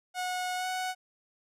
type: tone with pitch glide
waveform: sawtooth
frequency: 730 to 740.6 Hz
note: F#5 to F#5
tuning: -24 to +1 cents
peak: -27 dBFS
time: 0.14-0.95 s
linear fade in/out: 50 ms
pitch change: +25 cents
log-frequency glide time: 0.56-0.67 s
effects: low-pass 12000 Hz 12 dB/octave